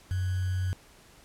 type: tone with sample-and-hold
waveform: sine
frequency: 92.5 Hz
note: F#2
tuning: in tune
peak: -26 dBFS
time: 0.11-0.73 s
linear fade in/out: 0 ms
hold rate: 1575 Hz
effects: pink hiss -56 dBFS RMS until 1.24 s + low-pass 12000 Hz 12 dB/octave